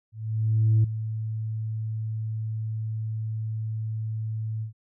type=tone with ADSR envelope; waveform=sine; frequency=110 Hz; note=A2; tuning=in tune; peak=-14 dBFS; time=0.12-4.73 s; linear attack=720 ms; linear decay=7 ms; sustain=-13 dB; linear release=110 ms; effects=tanh soft clip ceiling -14 dBFS